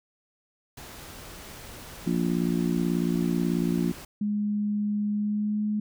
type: noise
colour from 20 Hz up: pink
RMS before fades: -43 dBFS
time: 0.77-4.05 s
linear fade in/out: 5 ms
type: harmonic tone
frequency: 58.27 Hz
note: A#1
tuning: in tune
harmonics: 3 / 4 / 5 / 6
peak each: -26 / -28 / -30 / -32 dBFS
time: 2.06-3.92 s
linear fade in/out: 10 ms
type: tone with pitch glide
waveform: sine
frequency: 207.7 to 210.8 Hz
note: G#3 to G#3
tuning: 0 to +26 cents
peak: -24 dBFS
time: 4.21-5.8 s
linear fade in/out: 5 ms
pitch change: +26 cents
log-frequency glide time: 5.12-5.63 s
effects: none